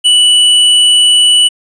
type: tone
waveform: square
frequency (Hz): 2960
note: F#7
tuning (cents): 0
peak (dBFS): -5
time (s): 0.04-1.49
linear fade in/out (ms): 20
effects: resampled to 22050 Hz